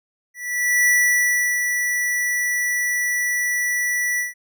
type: tone with ADSR envelope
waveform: square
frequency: 1958 Hz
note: B6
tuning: 15 cents flat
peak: -14 dBFS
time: 0.34-4.34 s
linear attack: 530 ms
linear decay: 720 ms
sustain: -6 dB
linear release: 150 ms
effects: none